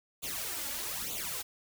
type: noise with flanger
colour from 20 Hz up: white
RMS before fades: -37 dBFS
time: 0.22-1.43 s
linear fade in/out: 20 ms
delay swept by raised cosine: 0.28 to 3.58 ms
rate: 1.1 Hz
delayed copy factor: +0.85
effects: none